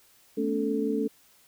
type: tone cluster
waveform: sine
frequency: 219 / 245.2 / 282.7 / 439.5 Hz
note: A3 / B3 / C#4 / A4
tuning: -8 / -12 / +34 / -2 cents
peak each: -30 / -36 / -29 / -29 dBFS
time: 0.37-1.08 s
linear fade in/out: 10 ms
effects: white hiss -60 dBFS RMS until 1.47 s